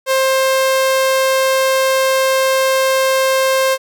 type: tone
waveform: sawtooth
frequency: 529 Hz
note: C5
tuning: 19 cents sharp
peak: -8 dBFS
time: 0.06-3.78 s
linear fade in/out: 50 ms
effects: none